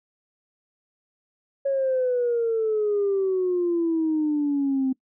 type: exponential sweep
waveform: sine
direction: down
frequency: 554.4 to 260 Hz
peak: -19 dBFS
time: 1.65-4.93 s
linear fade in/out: 10 ms
effects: noise-tail reverb RT60 0.1 s tail -23 dB re dry + tanh soft clip ceiling -16 dBFS